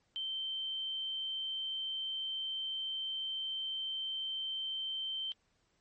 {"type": "tone", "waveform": "sine", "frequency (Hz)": 3113, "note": "G7", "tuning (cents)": -13, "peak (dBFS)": -35, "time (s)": [0.16, 5.32], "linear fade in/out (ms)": 0, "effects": ["pink hiss -75 dBFS RMS until 5.8 s", "MP3 32 kbps"]}